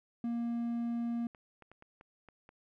triangle tone, 235 Hz, A#3, 14 cents sharp, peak -30 dBFS, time 0.24-1.27 s, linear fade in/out 2 ms
clicks, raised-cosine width 0.5 ms, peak -39 dBFS, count 7, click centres 1.348 / 1.623 / 1.716 / 1.824 / 2.011 / 2.287 / 2.491 s
effects none

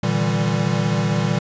square chord, E half-diminished seventh, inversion second, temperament equal with one note detuned, 116.54 / 149.23 / 164.81 / 196 Hz, Bb2 / D3 / E3 / G3, 0 / +28 / 0 / 0 cents, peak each -24 dBFS, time 0.03-1.39 s, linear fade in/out 5 ms, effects resampled to 16000 Hz

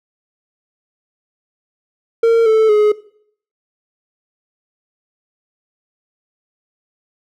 triangle tone with pitch steps, 458.6 / 439.7 / 421.5 Hz, A#4 / A4 / G#4, -28 / -1 / +26 cents, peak -6 dBFS, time 2.23-2.92 s, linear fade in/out 5 ms, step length 230 ms, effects noise-tail reverb RT60 0.6 s tail -19 dB re dry

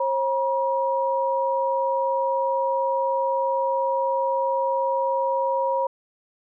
sine tone pair together, 537.7 / 958 Hz, C5 / A#5, +47 / +47 cents, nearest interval minor seventh, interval 1000 cents, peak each -23 dBFS, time 0-5.87 s, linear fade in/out 5 ms, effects none

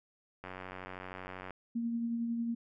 click train, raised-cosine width 0.5 ms, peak -28 dBFS, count 100, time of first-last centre 0.44-1.507 s, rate 92.8 Hz
sine tone with tremolo, 233 Hz, A#3, 1 cent flat, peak -30 dBFS, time 1.75-2.55 s, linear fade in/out 10 ms, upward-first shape triangle, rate 11 Hz, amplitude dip 35%
effects none

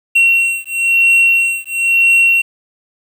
triangle beating tone pair, 2731 / 2732 Hz, F7 / F7, -39 / -39 cents, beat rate 1 Hz, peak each -11 dBFS, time 0.15-2.42 s, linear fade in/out 10 ms, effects 7-bit

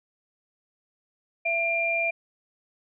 sine tone pair together, 670 / 2388 Hz, E5 / D7, +28 / +28 cents, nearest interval octave + minor seventh, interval 2200 cents, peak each -28 / -24 dBFS, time 1.45-2.11 s, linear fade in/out 10 ms, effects none

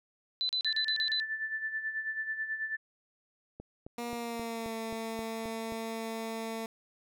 sine tone bursts, 4013 Hz, B7, 27 cents sharp, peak -28 dBFS, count 7, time 0.41-1.199 s, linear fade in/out 0 ms, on 81 ms, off 37 ms
sine tone with tremolo, 1760 Hz, A6, in tune, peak -30 dBFS, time 0.65-2.77 s, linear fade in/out 20 ms, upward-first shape sine, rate 9.2 Hz, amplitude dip 65%
click train, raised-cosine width 2 ms, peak -30 dBFS, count 9, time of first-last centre 3.6-5.722 s, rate 3.77 Hz
15% pulse tone with pitch glide, 237.6 to 224.9 Hz, A#3 to A3, +33 to +38 cents, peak -29 dBFS, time 3.98-6.66 s, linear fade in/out 2 ms, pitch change -95 cents, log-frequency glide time 4.11-4.74 s
effects none

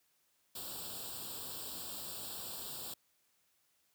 white noise with comb filter, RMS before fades -44 dBFS, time 0.55-2.94 s, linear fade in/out 5 ms, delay 0.24 ms, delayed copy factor +0.9, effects white hiss -75 dBFS RMS until 3.94 s + high-pass 60 Hz 12 dB/octave

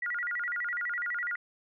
sine tone with vibrato, 1661.2 Hz, G#6, in tune, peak -30 dBFS, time 0.02-1.36 s, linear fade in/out 5 ms, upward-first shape square, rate 12 Hz, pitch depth 270 cents each way, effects none

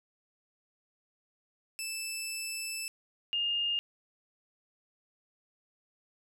15% pulse / sine tone pair in turn, 2637 / 2827 Hz, E7 / F7, 0 / +20 cents, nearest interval minor second, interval 120 cents, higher second, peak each -28 dBFS, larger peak neither, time 1.79-2.88 / 3.33-3.79 s, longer first, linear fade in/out 0 ms, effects none

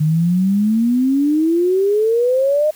sine exponential sweep, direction up, 150.2 to 622 Hz, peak -12 dBFS, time 0-2.71 s, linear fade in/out 10 ms, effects white hiss -45 dBFS RMS until 2.75 s

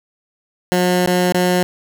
15% pulse tone with dropouts, 180.1 Hz, F#3, 46 cents flat, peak -7 dBFS, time 0.72-1.63 s, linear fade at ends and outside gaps 0 ms, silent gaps 1.06-1.074 / 1.323-1.345 s, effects none

